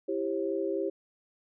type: tone cluster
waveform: sine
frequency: 330.7 / 394.4 / 538 Hz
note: E4 / G4 / C5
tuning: +6 / +11 / +48 cents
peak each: -33 / -31 / -34 dBFS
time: 0.08-0.9 s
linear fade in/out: 10 ms
effects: none